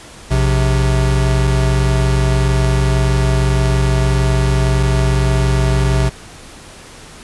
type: tone pair together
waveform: square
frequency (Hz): 58.82 / 130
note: A#1 / C3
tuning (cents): +16 / -11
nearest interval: octave + major second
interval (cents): 1373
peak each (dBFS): -15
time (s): 0.3-6.1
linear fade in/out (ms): 20
effects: pink hiss -37 dBFS RMS until 7.23 s + resampled to 24000 Hz